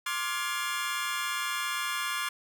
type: chord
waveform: 25% pulse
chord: D half-diminished seventh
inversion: third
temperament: just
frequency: 1057.2 / 1174.7 / 1409.6 / 1691.5 Hz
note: C6 / D6 / F6 / Ab6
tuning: +18 / 0 / +16 / +31 cents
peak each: -32 dBFS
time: 0.06-2.29 s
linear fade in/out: 5 ms
effects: none